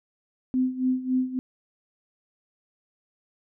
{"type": "tone with tremolo", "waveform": "sine", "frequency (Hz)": 256.5, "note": "C4", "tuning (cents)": -34, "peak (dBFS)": -19, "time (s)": [0.54, 1.39], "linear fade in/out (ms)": 0, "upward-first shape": "sine", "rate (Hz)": 3.6, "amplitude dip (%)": 80, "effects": []}